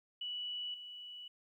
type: tone with level steps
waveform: sine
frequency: 2951 Hz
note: F#7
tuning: 5 cents flat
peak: -38 / -46 dBFS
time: 0.21-1.28 s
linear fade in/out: 5 ms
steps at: 0.74 s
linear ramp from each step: 2 ms
effects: 13-bit